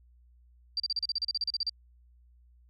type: tone bursts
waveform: sine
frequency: 4699 Hz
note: D8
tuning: in tune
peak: -27 dBFS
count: 15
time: 0.77-1.695 s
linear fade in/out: 2 ms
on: 29 ms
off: 35 ms
effects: added 60 Hz sine -57 dBFS peak until 2.69 s